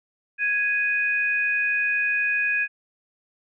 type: tone pair together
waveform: sine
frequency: 1661.2 / 2489 Hz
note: G#6 / D#7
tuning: 0 / 0 cents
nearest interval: perfect fifth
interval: 700 cents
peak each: -23 dBFS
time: 0.38-2.68 s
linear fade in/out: 50 ms
effects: none